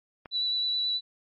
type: click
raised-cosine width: 0.5 ms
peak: -26 dBFS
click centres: 0.258 s
type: tone with vibrato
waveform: sine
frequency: 3951 Hz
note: B7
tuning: in tune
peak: -25 dBFS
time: 0.31-1.01 s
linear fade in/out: 50 ms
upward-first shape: sine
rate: 9.4 Hz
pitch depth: 13 cents each way
effects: MP3 32 kbps